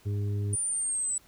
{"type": "harmonic tone", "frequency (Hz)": 102.2, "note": "G#2", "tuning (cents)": -27, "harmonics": [1, 2, 3, 4], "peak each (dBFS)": [-27, -43, -44, -42], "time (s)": [0.05, 0.56], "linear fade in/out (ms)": 20}
{"type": "linear sweep", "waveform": "sine", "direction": "down", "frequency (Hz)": [9397, 7902], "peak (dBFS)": -27, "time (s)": [0.53, 1.18], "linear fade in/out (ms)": 2}
{"effects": ["pink hiss -59 dBFS RMS until 1.27 s"]}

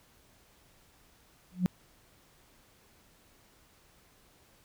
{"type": "tone with exponential growth", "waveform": "sine", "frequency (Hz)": 180.9, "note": "F#3", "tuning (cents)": -39, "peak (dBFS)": -18, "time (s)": [1.52, 1.66], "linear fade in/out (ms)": 0, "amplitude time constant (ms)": 30, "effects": ["tanh soft clip ceiling -17 dBFS", "pink hiss -63 dBFS RMS until 4.64 s"]}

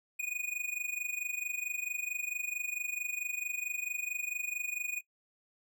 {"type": "tone with amplitude modulation", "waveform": "square", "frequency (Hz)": 2469, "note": "D#7", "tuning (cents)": -14, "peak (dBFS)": -31, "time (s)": [0.19, 5.01], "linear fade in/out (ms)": 10, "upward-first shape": "sine", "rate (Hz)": 24.5, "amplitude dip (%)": 80, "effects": ["noise-tail reverb RT60 0.1 s tail -23 dB re dry"]}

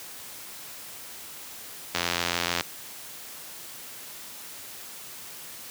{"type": "click train", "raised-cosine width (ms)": 0.2, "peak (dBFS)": -7, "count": 58, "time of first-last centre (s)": [1.95, 2.609], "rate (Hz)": 86.5, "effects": ["white hiss -42 dBFS RMS until 5.7 s", "high-pass 80 Hz 12 dB/octave"]}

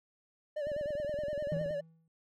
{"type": "tone with vibrato", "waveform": "triangle", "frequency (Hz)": 587.3, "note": "D5", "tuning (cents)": 0, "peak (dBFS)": -31, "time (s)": [0.56, 1.81], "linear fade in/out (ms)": 10, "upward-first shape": "sine", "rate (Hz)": 9.7, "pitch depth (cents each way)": 73}
{"type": "click train", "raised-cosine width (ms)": 3, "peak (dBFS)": -34, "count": 23, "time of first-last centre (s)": [0.67, 1.708], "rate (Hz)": 21.2}
{"type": "tone with exponential decay", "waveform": "triangle", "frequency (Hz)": 162.9, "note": "E3", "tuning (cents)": -20, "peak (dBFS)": -29, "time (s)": [1.52, 2.08], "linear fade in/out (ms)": 2, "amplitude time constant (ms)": 120}
{"effects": []}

